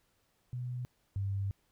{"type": "tone pair in turn", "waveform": "sine", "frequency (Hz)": [124.1, 98.5], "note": ["B2", "G2"], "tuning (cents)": [9, 9], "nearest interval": "major third", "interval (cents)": 400, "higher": "first", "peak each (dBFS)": [-35, -31], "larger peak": "second", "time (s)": [[0.53, 0.85], [1.16, 1.51]], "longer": "second", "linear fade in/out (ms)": 0, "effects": ["pink hiss -74 dBFS RMS until 1.71 s"]}